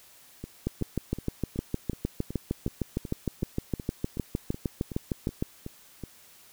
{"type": "two click trains", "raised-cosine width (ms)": 3, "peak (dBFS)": [-23, -14], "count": [16, 32], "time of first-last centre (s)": [[0.44, 6.037], [0.67, 5.425]], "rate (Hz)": [2.68, 6.52], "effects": ["white hiss -55 dBFS RMS until 6.52 s"]}